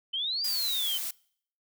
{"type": "exponential two-way sweep", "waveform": "sine", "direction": "up then down", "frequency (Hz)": [3022, 4915, 3022], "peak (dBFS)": -28, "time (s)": [0.13, 0.98], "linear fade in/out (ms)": 10, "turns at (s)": 0.45}
{"type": "noise", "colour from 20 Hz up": "blue", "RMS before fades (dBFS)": -34, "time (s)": [0.44, 1.11], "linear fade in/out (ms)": 5}
{"effects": ["noise-tail reverb RT60 0.6 s tail -24 dB re dry"]}